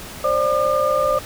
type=tone cluster; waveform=sine; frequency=531 / 592 / 1205 Hz; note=C5 / D5 / D6; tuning=+25 / +14 / +44 cents; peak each=-20 dBFS; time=0.24-1.19 s; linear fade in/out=5 ms; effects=pink hiss -35 dBFS RMS until 1.25 s